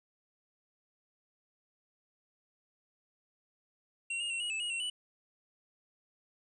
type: tone with pitch steps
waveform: square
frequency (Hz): 2740 / 2846 / 2723 / 2897 / 2623 / 2890 / 2724 / 2962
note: F7 / F7 / F7 / F#7 / E7 / F#7 / F7 / F#7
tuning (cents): -34 / +32 / -44 / -37 / -9 / -41 / -44 / +1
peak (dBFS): -34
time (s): 4.1-4.9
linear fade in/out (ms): 5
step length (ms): 100
effects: resampled to 22050 Hz + 12-bit